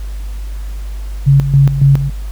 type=tone with tremolo; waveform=sine; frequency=138.59 Hz; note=C#3; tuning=in tune; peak=-4 dBFS; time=1.26-2.1 s; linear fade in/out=20 ms; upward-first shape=square; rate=3.6 Hz; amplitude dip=65%; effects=added 50 Hz sine -20 dBFS peak until 2.31 s + pink hiss -41 dBFS RMS until 2.31 s